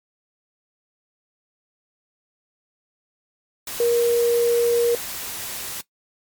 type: tone in noise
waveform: sine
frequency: 472.7 Hz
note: A#4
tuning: 24 cents sharp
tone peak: -15 dBFS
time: 3.8-4.95 s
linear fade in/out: 2 ms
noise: white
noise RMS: -31 dBFS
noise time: 3.67-5.81 s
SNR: +13 dB
effects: noise-tail reverb RT60 0.1 s tail -18 dB re dry + MP3 96 kbps